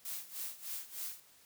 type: noise with tremolo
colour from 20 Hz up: blue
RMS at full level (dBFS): -40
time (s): 0.05-1.2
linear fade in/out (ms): 2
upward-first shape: sine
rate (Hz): 3.3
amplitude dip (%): 85
effects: white hiss -63 dBFS RMS until 1.45 s